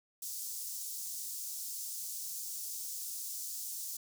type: high-pass noise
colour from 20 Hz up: pink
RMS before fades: -41 dBFS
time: 0.22-3.97 s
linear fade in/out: 5 ms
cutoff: 5800 Hz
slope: 24 dB/octave
effects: none